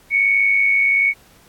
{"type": "tone pair together", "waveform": "sine", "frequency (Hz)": [2217, 2318], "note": ["C#7", "D7"], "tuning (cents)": [0, -23], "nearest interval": "minor second", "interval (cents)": 77, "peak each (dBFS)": [-13, -23], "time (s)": [0.1, 1.14], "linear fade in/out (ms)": 50, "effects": ["pink hiss -51 dBFS RMS until 1.48 s", "AAC 64 kbps"]}